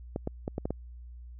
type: clicks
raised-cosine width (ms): 2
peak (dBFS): -18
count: 6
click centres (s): 0.161 / 0.274 / 0.479 / 0.581 / 0.655 / 0.706
effects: added 60 Hz sine -43 dBFS peak until 1.39 s